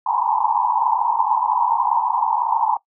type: band-pass noise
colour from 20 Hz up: pink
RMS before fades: -19 dBFS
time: 0.06-2.77 s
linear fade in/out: 5 ms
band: 840 to 1000 Hz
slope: 96 dB/octave
effects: noise-tail reverb RT60 0.1 s tail -19 dB re dry